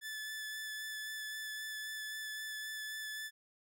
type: tone with vibrato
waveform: sawtooth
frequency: 1739 Hz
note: A6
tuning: 21 cents flat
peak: -37 dBFS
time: 0.01-3.31 s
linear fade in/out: 50 ms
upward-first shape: sine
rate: 3.8 Hz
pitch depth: 11 cents each way
effects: none